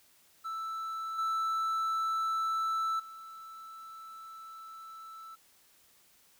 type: tone with level steps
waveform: triangle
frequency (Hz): 1321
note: E6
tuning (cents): +3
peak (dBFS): -33 / -27 / -43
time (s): 0.44-5.36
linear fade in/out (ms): 20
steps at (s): 1.18 / 2.99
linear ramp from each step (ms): 10
effects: white hiss -64 dBFS RMS until 6.39 s